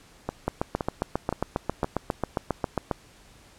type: two click trains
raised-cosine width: 1 ms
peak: -10 / -13 dBFS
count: 19 / 4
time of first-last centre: 0.48-2.912 / 0.29-1.844 s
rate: 7.4 / 1.93 Hz
effects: pink hiss -54 dBFS RMS until 3.58 s + low-pass 10000 Hz 12 dB/octave